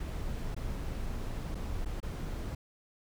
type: noise with dropouts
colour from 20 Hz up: brown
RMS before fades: -36 dBFS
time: 0-2.55 s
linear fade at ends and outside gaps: 5 ms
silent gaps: 0.547-0.564 / 1.547-1.552 / 1.849-1.858 / 2.003-2.028 s
effects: none